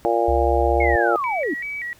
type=harmonic tone; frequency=116.54 Hz; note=A#2; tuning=in tune; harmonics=3 / 4 / 5 / 6 / 7; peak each=-23 / -23 / -23 / -23 / -23 dBFS; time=0.05-1.16 s; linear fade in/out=0 ms
type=tone; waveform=sine; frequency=69.3 Hz; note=C#2; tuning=in tune; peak=-21 dBFS; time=0.28-0.96 s; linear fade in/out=5 ms
type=linear sweep; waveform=sine; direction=down; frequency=2210 to 256.3 Hz; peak=-21 dBFS; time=0.8-1.54 s; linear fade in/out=5 ms
type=tone with vibrato; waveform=sine; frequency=2093 Hz; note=C7; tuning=in tune; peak=-26 dBFS; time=1.24-1.93 s; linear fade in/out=0 ms; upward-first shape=square; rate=2.6 Hz; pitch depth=150 cents each way
effects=pink hiss -52 dBFS RMS until 1.99 s